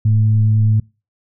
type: tone with frequency modulation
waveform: sine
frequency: 107.9 Hz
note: A2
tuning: 33 cents flat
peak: -10 dBFS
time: 0.05-0.8 s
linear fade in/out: 5 ms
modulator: 110 Hz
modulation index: 0.31
effects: noise-tail reverb RT60 0.3 s tail -25 dB re dry